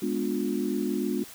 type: chord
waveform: sine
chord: G# diminished seventh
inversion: none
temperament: equal with one note detuned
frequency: 207.7 / 246.9 / 293.7 / 356.8 Hz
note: G#3 / B3 / D4 / F4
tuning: 0 / 0 / 0 / +37 cents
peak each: -31 dBFS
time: 0.02-1.24 s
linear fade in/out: 5 ms
effects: white hiss -46 dBFS RMS until 1.34 s